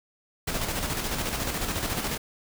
pink noise with tremolo, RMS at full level -28 dBFS, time 0.47-2.18 s, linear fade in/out 10 ms, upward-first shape square, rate 14 Hz, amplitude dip 40%, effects none

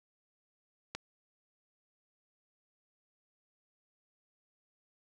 click, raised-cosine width 0.2 ms, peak -20 dBFS, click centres 0.95 s, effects none

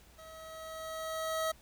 25% pulse tone with level ramp, 641 Hz, E5, 49 cents flat, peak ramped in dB -46 to -26 dBFS, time 0.18-1.52 s, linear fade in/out 10 ms, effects added 60 Hz sine -61 dBFS peak until 1.61 s + pink hiss -61 dBFS RMS until 1.61 s

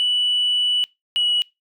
sine tone pair in turn, 2960 / 2928 Hz, F#7 / F#7, 0 / -19 cents, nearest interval unison, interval 19 cents, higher first, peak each -15 dBFS, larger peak neither, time 0-0.84 / 1.16-1.42 s, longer first, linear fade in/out 0 ms, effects noise-tail reverb RT60 0.2 s tail -23 dB re dry + tanh soft clip ceiling -13 dBFS

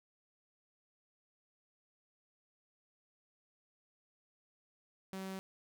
sawtooth tone, 190.8 Hz, G3, 47 cents flat, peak -37 dBFS, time 5.13-5.39 s, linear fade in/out 0 ms, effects none

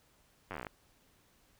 slowing click train, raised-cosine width 0.5 ms, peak -25 dBFS, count 12, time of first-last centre 0.51-0.668 s, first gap 10 ms, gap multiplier 1.07, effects pink hiss -68 dBFS RMS until 1.59 s

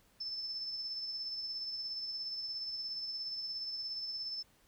sine tone with tremolo, 5274 Hz, E8, in tune, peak -36 dBFS, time 0.2-4.43 s, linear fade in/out 10 ms, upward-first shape sine, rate 17 Hz, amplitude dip 35%, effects pink hiss -68 dBFS RMS until 4.67 s

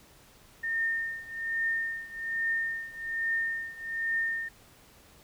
sine tone with tremolo, 1821 Hz, A#6, 41 cents flat, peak -25 dBFS, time 0.63-4.49 s, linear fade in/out 10 ms, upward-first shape triangle, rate 1.2 Hz, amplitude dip 90%, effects pink hiss -57 dBFS RMS until 5.23 s

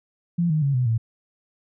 sine tone with pitch steps, 171.8 / 154.83 / 139.54 / 125.76 / 113.35 Hz, F3 / D#3 / C#3 / B2 / A#2, -28 / -8 / +12 / +32 / -48 cents, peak -18 dBFS, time 0.38-0.98 s, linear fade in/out 10 ms, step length 120 ms, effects none

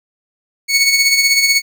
20% pulse tone with tremolo, 2217 Hz, C#7, in tune, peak -3 dBFS, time 0.68-1.62 s, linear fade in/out 50 ms, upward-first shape sine, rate 16 Hz, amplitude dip 50%, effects none

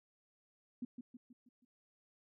sine tone with echo, 245.5 Hz, B3, 10 cents flat, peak -38 dBFS, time 0.82-0.85 s, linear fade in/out 5 ms, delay 160 ms, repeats 5, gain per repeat -6 dB, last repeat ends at 1.65 s, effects none

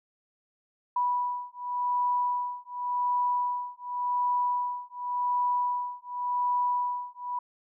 sine beating tone pair, 982 / 982.89 Hz, B5 / B5, -10 / -9 cents, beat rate 0.89 Hz, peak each -29 dBFS, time 0.96-7.39 s, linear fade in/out 5 ms, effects none

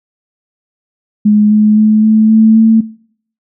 sine tone with pitch steps, 210 / 212.6 / 215.2 / 217.8 / 220.4 / 223.1 Hz, G#3 / G#3 / A3 / A3 / A3 / A3, +19 / +41 / -38 / -17 / +3 / +24 cents, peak -4 dBFS, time 1.25-2.81 s, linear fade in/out 10 ms, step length 260 ms, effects noise-tail reverb RT60 0.6 s tail -21 dB re dry

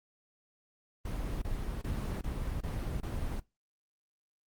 brown noise bursts, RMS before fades -35 dBFS, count 6, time 1.05-3.4 s, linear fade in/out 5 ms, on 370 ms, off 26 ms, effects noise-tail reverb RT60 0.2 s tail -21 dB re dry + Opus 24 kbps

